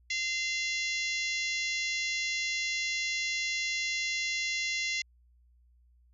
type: harmonic tone with a mistuned harmonic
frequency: 690 Hz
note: F5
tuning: 21 cents flat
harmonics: 3 / 4 / 5 / 6 / 7 / 8 / 9 / 10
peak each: -32 / -38 / -40 / -39 / -43 / -42 / -42 / -45 dBFS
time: 0.1-5.02 s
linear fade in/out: 5 ms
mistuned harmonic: 5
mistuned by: -20 cents
effects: added 60 Hz sine -60 dBFS peak until 6.13 s